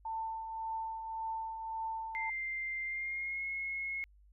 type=tone with tremolo; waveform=sine; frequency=893 Hz; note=A5; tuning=25 cents sharp; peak=-34 dBFS; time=0.05-2.3 s; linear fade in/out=5 ms; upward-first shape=triangle; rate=1.8 Hz; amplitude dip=50%
type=tone with pitch glide; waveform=sine; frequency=2093 to 2169 Hz; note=C7 to C#7; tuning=0 to -38 cents; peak=-35 dBFS; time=2.15-4.04 s; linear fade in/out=0 ms; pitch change=+62 cents; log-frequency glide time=2.85-3.44 s
effects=added 50 Hz sine -59 dBFS peak until 4.32 s